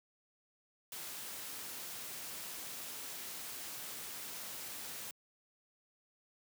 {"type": "noise", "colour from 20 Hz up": "white", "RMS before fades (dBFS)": -45, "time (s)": [0.92, 5.11], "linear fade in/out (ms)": 2, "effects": ["high-pass 100 Hz 12 dB/octave"]}